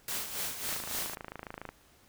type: noise with tremolo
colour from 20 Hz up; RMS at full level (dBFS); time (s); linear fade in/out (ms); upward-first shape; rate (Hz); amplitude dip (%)
white; -34; 0.08-1.15; 2; sine; 3.6; 60
type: click train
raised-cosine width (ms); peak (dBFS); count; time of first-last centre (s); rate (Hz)
0.5; -25; 28; 0.69-1.69; 27
effects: pink hiss -62 dBFS RMS until 2.08 s